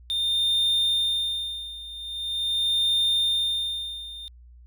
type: tone with tremolo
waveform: triangle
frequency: 3626 Hz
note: A#7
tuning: 49 cents flat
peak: -18 dBFS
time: 0.1-4.28 s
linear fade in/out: 0 ms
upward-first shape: sine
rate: 0.43 Hz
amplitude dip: 85%
effects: added 60 Hz sine -46 dBFS peak until 4.66 s